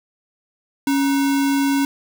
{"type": "tone with sample-and-hold", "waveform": "sine", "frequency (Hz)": 277.2, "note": "C#4", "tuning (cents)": 0, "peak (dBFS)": -15, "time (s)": [0.87, 1.85], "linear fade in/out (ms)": 2, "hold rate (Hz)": 1225, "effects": []}